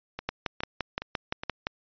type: two click trains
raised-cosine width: 0.3 ms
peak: -12 / -18 dBFS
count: 9 / 4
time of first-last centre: 0.29-1.669 / 0.19-1.435 s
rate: 5.8 / 2.41 Hz
effects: resampled to 11025 Hz